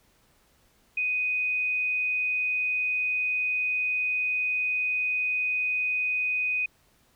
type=tone; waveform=sine; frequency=2495 Hz; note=D#7; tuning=4 cents sharp; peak=-24 dBFS; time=0.97-6.66 s; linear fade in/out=5 ms; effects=pink hiss -64 dBFS RMS until 7.15 s